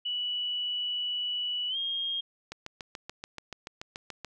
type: tone with pitch glide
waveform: sine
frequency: 2951 to 3237 Hz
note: F#7 to G#7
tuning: -5 to -45 cents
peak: -29 dBFS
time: 0.05-2.21 s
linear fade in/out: 10 ms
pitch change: +160 cents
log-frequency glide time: 1.69-1.77 s
type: click train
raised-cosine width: 0.2 ms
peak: -21 dBFS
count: 13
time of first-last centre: 2.52-4.247 s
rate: 6.95 Hz
effects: none